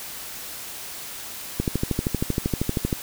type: click train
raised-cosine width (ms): 3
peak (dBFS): -9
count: 18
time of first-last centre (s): 1.6-2.928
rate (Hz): 12.8
effects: white hiss -36 dBFS RMS until 3.02 s